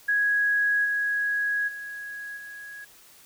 sine tone with level steps, 1661.2 Hz, G#6, in tune, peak -20 / -23 / -34 / -38 dBFS, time 0.08-2.85 s, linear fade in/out 10 ms, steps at 0.84 / 1.67 / 2.36 s, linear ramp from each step 20 ms, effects white hiss -53 dBFS RMS until 3.25 s

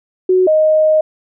sine tone pair in turn, 370 / 622.3 Hz, F#4 / D#5, 0 / 0 cents, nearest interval major sixth, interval 900 cents, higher second, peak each -8 dBFS, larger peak neither, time 0.29-0.47 / 0.47-1.01 s, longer second, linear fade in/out 5 ms, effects none

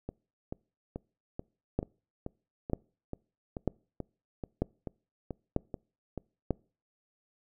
two click trains, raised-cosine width 2 ms, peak -14 / -23 dBFS, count 6 / 15, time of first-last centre 1.79-6.507 / 0.09-6.177 s, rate 1.06 / 2.3 Hz, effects noise-tail reverb RT60 0.4 s tail -26 dB re dry

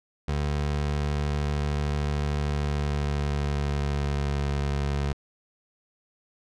25% pulse tone with pitch glide, 73.2 to 70.87 Hz, D2 to C#2, -5 to +39 cents, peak -21 dBFS, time 0.28-5.13 s, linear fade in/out 5 ms, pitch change -56 cents, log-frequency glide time 2.48-4.43 s, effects low-pass 6000 Hz 12 dB/octave

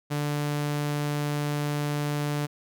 sawtooth tone, 146.83 Hz, D3, in tune, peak -22 dBFS, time 0.1-2.47 s, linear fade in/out 20 ms, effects none

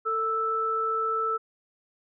sine tone pair together, 446.4 / 1318.5 Hz, A4 / E6, +25 / 0 cents, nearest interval octave + perfect fifth, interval 1875 cents, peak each -31 / -25 dBFS, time 0.05-1.38 s, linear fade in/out 20 ms, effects none

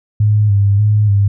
sine tone with vibrato, 102.9 Hz, G#2, 16 cents flat, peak -8 dBFS, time 0.2-1.28 s, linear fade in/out 5 ms, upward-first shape square, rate 1.7 Hz, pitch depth 43 cents each way, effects none

